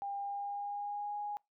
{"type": "tone with pitch glide", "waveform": "sine", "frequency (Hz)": [801, 826.4], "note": ["G5", "G#5"], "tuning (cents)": [37, -9], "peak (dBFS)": -36, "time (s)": [0.02, 1.37], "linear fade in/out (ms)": 0, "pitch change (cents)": 54, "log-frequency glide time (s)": [0.17, 1.16], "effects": ["noise-tail reverb RT60 0.2 s tail -25 dB re dry"]}